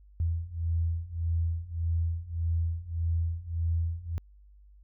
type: beating tone pair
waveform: sine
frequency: 82.41 / 84.11 Hz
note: E2 / E2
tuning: 0 / +35 cents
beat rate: 1.7 Hz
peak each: -31 / -29 dBFS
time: 0.2-4.18 s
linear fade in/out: 0 ms
effects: added 50 Hz sine -52 dBFS peak until 4.83 s